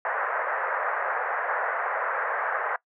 white band-pass noise, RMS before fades -28 dBFS, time 0.05-2.76 s, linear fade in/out 2 ms, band 490 to 1800 Hz, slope 48 dB/octave, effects noise-tail reverb RT60 0.1 s tail -21 dB re dry

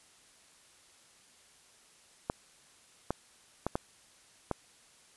clicks, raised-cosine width 1 ms, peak -16 dBFS, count 5, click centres 2.299 / 3.106 / 3.666 / 3.755 / 4.513 s, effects white hiss -61 dBFS RMS until 5.16 s + resampled to 24000 Hz

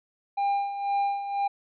triangle tone with tremolo, 801 Hz, G5, 37 cents sharp, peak -20 dBFS, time 0.37-1.48 s, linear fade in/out 10 ms, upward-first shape sine, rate 2 Hz, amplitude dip 65%, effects resampled to 11025 Hz

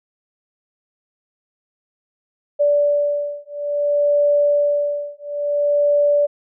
sine beating tone pair, 581 / 581.58 Hz, D5 / D5, -19 / -17 cents, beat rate 0.58 Hz, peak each -18 dBFS, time 2.59-6.27 s, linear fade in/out 20 ms, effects none

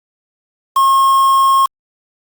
triangle tone with quantisation, 1078 Hz, C#6, 49 cents flat, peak -6 dBFS, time 0.76-1.66 s, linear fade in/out 5 ms, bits 4, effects Opus 48 kbps

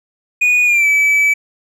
triangle tone with pitch glide, 2464 to 2299 Hz, D#7 to D7, -17 to -37 cents, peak -8 dBFS, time 0.41-1.34 s, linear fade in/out 10 ms, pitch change -120 cents, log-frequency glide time 0.65-0.87 s, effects none

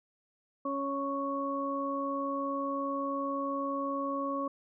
harmonic tone, 277.2 Hz, C#4, in tune, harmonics 1 / 2 / 4, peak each -35 / -36 / -34 dBFS, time 0.65-4.48 s, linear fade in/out 5 ms, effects none

